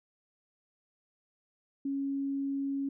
sine tone, 276.1 Hz, C#4, 7 cents flat, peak -30 dBFS, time 1.85-2.89 s, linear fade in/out 5 ms, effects none

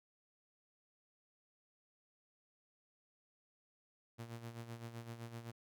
sawtooth tone with tremolo, 116.54 Hz, A#2, in tune, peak -40 dBFS, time 4.18-5.52 s, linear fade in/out 20 ms, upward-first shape sine, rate 7.8 Hz, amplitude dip 65%, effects none

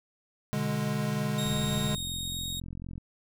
square chord, G# diminished, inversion first, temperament equal, 123.47 / 146.83 / 207.7 Hz, B2 / D3 / G#3, 0 / 0 / 0 cents, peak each -36 / -32 / -32 dBFS, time 0.53-1.95 s, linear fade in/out 0 ms
sawtooth tone with pitch glide, 3729 to 3753 Hz, A#7 to A#7, 0 to +11 cents, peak -31 dBFS, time 1.38-2.6 s, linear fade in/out 5 ms, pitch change +11 cents, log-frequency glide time 2.16-2.38 s
click train, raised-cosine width 5 ms, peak -28 dBFS, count 68, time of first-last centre 1.46-2.979 s, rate 44.1 Hz
effects none

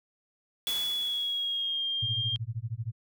sine tone with pitch glide, 3396 to 3205 Hz, G#7 to G7, +38 to +38 cents, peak -28 dBFS, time 0.67-2.36 s, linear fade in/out 0 ms, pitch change -100 cents, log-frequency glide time 0.95-1.85 s
white noise with exponential decay, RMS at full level -36 dBFS, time 0.67-1.96 s, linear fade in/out 2 ms, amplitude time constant 280 ms
sine tone with tremolo, 113.8 Hz, A#2, 41 cents flat, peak -28 dBFS, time 2.02-2.92 s, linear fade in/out 10 ms, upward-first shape sine, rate 13 Hz, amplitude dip 100%
effects none

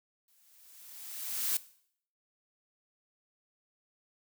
blue noise with exponential growth, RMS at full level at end -29 dBFS, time 0.28-1.57 s, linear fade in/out 2 ms, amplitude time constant 280 ms, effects noise-tail reverb RT60 0.6 s tail -18 dB re dry

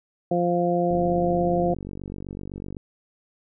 harmonic tone, 174.61 Hz, F3, in tune, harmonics 1 / 2 / 3 / 4, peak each -25 / -25 / -25 / -25 dBFS, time 0.31-1.74 s, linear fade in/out 5 ms
click train, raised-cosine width 3 ms, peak -22 dBFS, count 90, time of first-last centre 0.91-2.768 s, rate 47.9 Hz
effects none

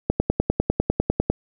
click train, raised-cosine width 2 ms, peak -4 dBFS, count 13, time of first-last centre 0.1-1.3 s, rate 10 Hz, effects none

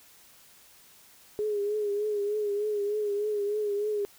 sine tone with vibrato, 415.3 Hz, G#4, in tune, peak -26 dBFS, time 1.39-4.05 s, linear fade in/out 0 ms, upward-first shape triangle, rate 3.3 Hz, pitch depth 59 cents each way, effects white hiss -56 dBFS RMS until 4.18 s

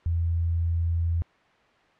sine tone, 84 Hz, E2, 33 cents sharp, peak -22 dBFS, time 0.06-1.22 s, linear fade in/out 0 ms, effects white hiss -59 dBFS RMS until 1.99 s + low-pass 2000 Hz 12 dB/octave

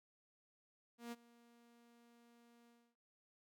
sawtooth tone with ADSR envelope, 236 Hz, A#3, 22 cents sharp, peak -40 dBFS, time 0.98-2.96 s, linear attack 140 ms, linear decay 32 ms, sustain -22 dB, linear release 280 ms, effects none

